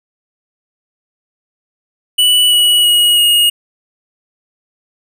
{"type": "tone with pitch steps", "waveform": "square", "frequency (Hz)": [2960, 2929, 2899, 2869], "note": ["F#7", "F#7", "F#7", "F7"], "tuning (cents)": [0, -18, -36, 46], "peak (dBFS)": -8, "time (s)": [2.18, 3.5], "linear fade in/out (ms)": 10, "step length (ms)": 330, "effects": []}